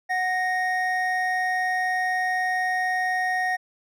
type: tone pair together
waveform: triangle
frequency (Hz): 737.8 / 1862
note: F#5 / A#6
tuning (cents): -5 / -2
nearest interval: octave + major third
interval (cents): 1603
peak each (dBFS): -23 / -23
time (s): 0.09-3.57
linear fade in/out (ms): 20
effects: none